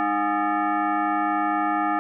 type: tone with frequency modulation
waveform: sine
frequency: 204.4 Hz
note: G#3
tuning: 27 cents flat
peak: -20 dBFS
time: 0-1.99 s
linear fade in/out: 0 ms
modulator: 513 Hz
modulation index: 2.6
effects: none